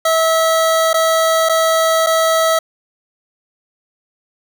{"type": "tone with dropouts", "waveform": "25% pulse", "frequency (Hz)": 649, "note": "E5", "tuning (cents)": -27, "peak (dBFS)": -8, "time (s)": [0.05, 2.59], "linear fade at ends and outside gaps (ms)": 5, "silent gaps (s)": [[0.932, 0.941], [1.489, 1.494], [2.064, 2.068]], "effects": []}